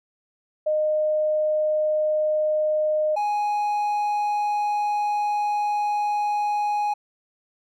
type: tone pair in turn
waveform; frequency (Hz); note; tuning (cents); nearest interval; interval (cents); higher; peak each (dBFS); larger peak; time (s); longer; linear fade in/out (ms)
sine / triangle; 614 / 831.2; D#5 / G#5; -23 / +1; perfect fourth; 524; second; -19; neither; 0.66-3.16 / 3.16-6.94; second; 10
effects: none